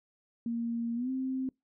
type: tone with pitch glide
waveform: sine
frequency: 233.1 to 261.6 Hz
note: A#3 to C4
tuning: 0 to 0 cents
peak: -30 dBFS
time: 0.46-1.49 s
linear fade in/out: 2 ms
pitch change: +200 cents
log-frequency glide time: 0.95-1.1 s
effects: noise-tail reverb RT60 0.2 s tail -26 dB re dry